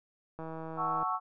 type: click train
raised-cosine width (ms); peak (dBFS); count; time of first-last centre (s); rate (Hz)
1; -28; 104; 0.39-1.03; 161
type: chord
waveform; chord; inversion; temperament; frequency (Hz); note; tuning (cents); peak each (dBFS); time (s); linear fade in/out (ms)
sine; F# minor seventh; none; equal; 740 / 880 / 1108.7 / 1318.5; F#5 / A5 / C#6 / E6; 0 / 0 / 0 / 0; -36 / -38 / -32 / -35; 0.76-1.2; 50
effects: none